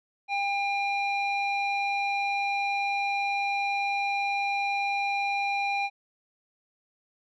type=tone with low-pass filter; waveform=square; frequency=801 Hz; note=G5; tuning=37 cents sharp; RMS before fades=-28 dBFS; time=0.28-5.9 s; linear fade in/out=50 ms; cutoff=3000 Hz; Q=6.9; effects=none